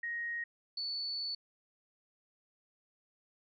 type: tone pair in turn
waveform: sine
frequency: 1876 / 4462 Hz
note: A#6 / C#8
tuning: +11 / +11 cents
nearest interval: octave + minor third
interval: 1500 cents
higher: second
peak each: -35 / -35 dBFS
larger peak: neither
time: 0.03-0.44 / 0.77-1.35 s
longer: second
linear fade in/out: 5 ms
effects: none

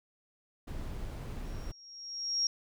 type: noise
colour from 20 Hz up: brown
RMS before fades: -39 dBFS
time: 0.67-1.72 s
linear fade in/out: 10 ms
type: tone with exponential growth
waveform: sine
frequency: 5588 Hz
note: F8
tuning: in tune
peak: -25 dBFS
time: 1.45-2.47 s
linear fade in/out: 2 ms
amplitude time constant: 220 ms
effects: none

